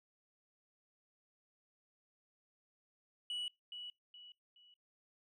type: tone with echo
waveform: sine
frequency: 2941 Hz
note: F#7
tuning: 11 cents flat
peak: -35 dBFS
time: 3.3-3.48 s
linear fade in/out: 2 ms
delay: 420 ms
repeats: 3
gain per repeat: -9 dB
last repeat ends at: 4.74 s
effects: noise-tail reverb RT60 0.2 s tail -26 dB re dry + tanh soft clip ceiling -37 dBFS